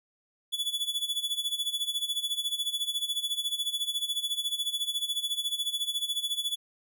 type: tone with tremolo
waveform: 45% pulse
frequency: 3428 Hz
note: A7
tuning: 46 cents flat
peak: -26 dBFS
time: 0.52-6.56 s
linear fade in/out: 20 ms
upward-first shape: sine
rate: 14 Hz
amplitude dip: 80%
effects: none